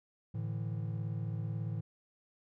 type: chord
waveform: triangle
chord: A suspended fourth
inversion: none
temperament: equal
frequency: 110 / 146.83 / 164.81 Hz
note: A2 / D3 / E3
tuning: 0 / 0 / 0 cents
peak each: -34 / -40 / -39 dBFS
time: 0.34-1.81 s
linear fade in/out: 10 ms
effects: none